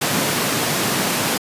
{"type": "high-pass noise", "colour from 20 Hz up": "pink", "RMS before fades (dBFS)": -20, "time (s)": [0.01, 1.38], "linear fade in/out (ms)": 10, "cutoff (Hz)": 130, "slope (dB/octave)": 24, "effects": ["resampled to 32000 Hz"]}